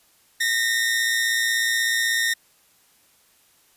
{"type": "tone pair together", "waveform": "sawtooth", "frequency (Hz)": [1835, 1951.3], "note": ["A#6", "B6"], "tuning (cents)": [-28, -21], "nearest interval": "minor second", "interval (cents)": 107, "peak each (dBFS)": [-17, -24], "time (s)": [0.4, 2.34], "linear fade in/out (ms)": 10, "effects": ["white hiss -59 dBFS RMS until 3.76 s", "resampled to 32000 Hz"]}